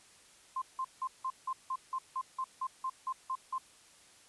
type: tone bursts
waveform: sine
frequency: 1046.5 Hz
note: C6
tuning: in tune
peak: -32 dBFS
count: 14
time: 0.56-3.582 s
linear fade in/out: 5 ms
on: 58 ms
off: 170 ms
effects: white hiss -60 dBFS RMS until 4.28 s + resampled to 24000 Hz